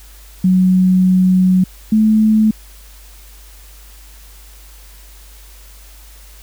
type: tone pair in turn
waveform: sine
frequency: 185 / 216.9 Hz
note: F#3 / A3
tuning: 0 / -25 cents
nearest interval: minor third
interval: 275 cents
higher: second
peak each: -8 dBFS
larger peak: neither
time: 0.44-1.64 / 1.92-2.51 s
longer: first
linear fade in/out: 5 ms
effects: added 50 Hz sine -38 dBFS peak until 6.42 s + white hiss -44 dBFS RMS until 6.42 s